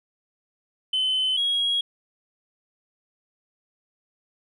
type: tone pair in turn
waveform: sine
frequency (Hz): 3046 / 3301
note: F#7 / G#7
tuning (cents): +50 / -11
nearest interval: minor second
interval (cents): 139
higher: second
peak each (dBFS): -19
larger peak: neither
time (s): 0.93-1.37 / 1.37-1.81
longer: neither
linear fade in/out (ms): 5
effects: tanh soft clip ceiling -18 dBFS